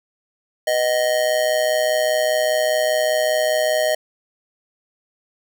square tone with amplitude modulation, 622.3 Hz, D#5, in tune, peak -14 dBFS, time 0.67-3.95 s, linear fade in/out 5 ms, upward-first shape sine, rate 125 Hz, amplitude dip 70%, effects none

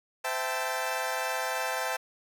20% pulse chord, A minor seventh, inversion first, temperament equal with one note detuned, 514.9 / 659.3 / 784 / 880 Hz, C5 / E5 / G5 / A5, -28 / 0 / 0 / 0 cents, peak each -30 dBFS, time 0.24-1.97 s, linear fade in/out 10 ms, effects none

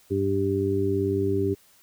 harmonic tone, 98 Hz, G2, in tune, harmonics 1 / 2 / 3 / 4, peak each -28 / -33 / -28 / -24 dBFS, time 0.1-1.55 s, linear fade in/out 20 ms, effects white hiss -58 dBFS RMS until 1.82 s

